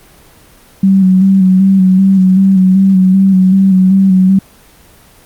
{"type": "tone with vibrato", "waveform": "sine", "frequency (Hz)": 189.8, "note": "F#3", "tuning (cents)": 44, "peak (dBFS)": -4, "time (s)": [0.83, 4.39], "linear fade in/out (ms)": 5, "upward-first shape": "square", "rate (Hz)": 2.6, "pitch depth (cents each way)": 31, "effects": ["pink hiss -42 dBFS RMS until 5.25 s", "Opus 24 kbps"]}